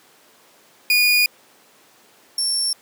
30% pulse tone pair in turn, 2448 / 5445 Hz, D#7 / F8, -29 / -45 cents, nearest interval octave + major second, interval 1384 cents, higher second, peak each -11 / -15 dBFS, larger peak first, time 0.9-1.26 / 2.38-2.73 s, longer first, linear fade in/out 2 ms, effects pink hiss -52 dBFS RMS until 2.81 s + high-pass 300 Hz 12 dB/octave

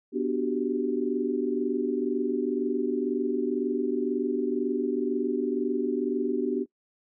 sine chord, G major seventh, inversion first, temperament equal, 246.9 / 293.7 / 370 / 392 Hz, B3 / D4 / F#4 / G4, 0 / 0 / 0 / 0 cents, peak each -30 dBFS, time 0.12-6.66 s, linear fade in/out 50 ms, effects noise-tail reverb RT60 0.1 s tail -21 dB re dry

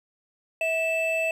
triangle tone pair together, 648.7 / 2637 Hz, E5 / E7, -28 / 0 cents, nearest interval 2 octaves, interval 2428 cents, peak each -24 dBFS, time 0.61-1.31 s, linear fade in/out 2 ms, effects none

